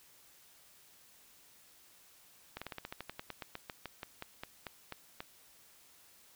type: slowing click train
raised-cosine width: 0.3 ms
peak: -25 dBFS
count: 21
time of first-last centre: 2.57-5.205 s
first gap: 46 ms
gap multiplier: 1.1
effects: white hiss -62 dBFS RMS until 6.35 s